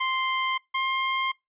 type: tone pair in turn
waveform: 20% pulse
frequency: 1046.5 / 1059.9 Hz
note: C6 / C6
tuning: 0 / +22 cents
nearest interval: unison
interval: 22 cents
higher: second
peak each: -19 dBFS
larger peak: neither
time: 0-0.58 / 0.74-1.32 s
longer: neither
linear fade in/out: 10 ms
effects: noise-tail reverb RT60 0.2 s tail -24 dB re dry + resampled to 8000 Hz